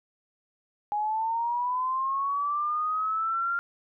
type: linear sweep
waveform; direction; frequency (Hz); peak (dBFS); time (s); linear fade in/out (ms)
sine; up; 826 to 1396.9; -25; 0.92-3.59; 0
effects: none